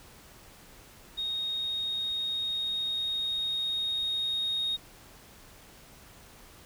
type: tone with level ramp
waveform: sine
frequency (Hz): 3729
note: A#7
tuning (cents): 0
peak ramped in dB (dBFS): -29 to -26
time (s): 1.17-4.77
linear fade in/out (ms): 20
effects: tanh soft clip ceiling -24 dBFS + pink hiss -53 dBFS RMS until 6.65 s